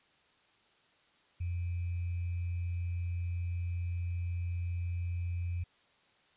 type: tone with sample-and-hold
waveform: sine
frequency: 87.31 Hz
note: F2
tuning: in tune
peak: -32 dBFS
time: 1.4-5.64 s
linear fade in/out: 10 ms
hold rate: 2450 Hz
effects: white hiss -67 dBFS RMS until 6.36 s + resampled to 8000 Hz